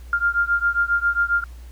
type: beating tone pair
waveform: sine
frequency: 1396.9 / 1404.3 Hz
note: F6 / F6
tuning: 0 / +9 cents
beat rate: 7.4 Hz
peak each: -20 / -21 dBFS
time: 0.13-1.44 s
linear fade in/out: 2 ms
effects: added 60 Hz sine -36 dBFS peak until 1.71 s + pink hiss -53 dBFS RMS until 1.71 s